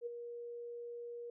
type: tone with ADSR envelope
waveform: sine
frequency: 475.2 Hz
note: A#4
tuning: 33 cents sharp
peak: -36 dBFS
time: 0.01-1.3 s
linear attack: 52 ms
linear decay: 16 ms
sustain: -7 dB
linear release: 3 ms
effects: none